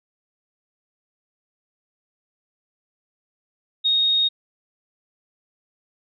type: tone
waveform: sine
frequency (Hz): 3729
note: A#7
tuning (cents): 0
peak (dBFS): -16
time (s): 3.84-4.29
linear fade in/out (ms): 20
effects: none